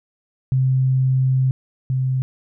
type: tone pair in turn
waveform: sine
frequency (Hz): 130.81 / 130.32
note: C3 / C3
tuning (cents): 0 / -7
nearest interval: unison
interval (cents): 7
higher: first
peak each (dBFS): -14 / -17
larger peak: first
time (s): 0.52-1.51 / 1.9-2.22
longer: first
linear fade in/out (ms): 0
effects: none